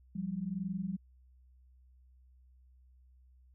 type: tone pair together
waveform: sine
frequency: 174.62 / 196 Hz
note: F3 / G3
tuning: 0 / 0 cents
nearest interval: major second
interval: 200 cents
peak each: -38 / -36 dBFS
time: 0.15-0.97 s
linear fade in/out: 10 ms
effects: added 63 Hz sine -59 dBFS peak until 3.54 s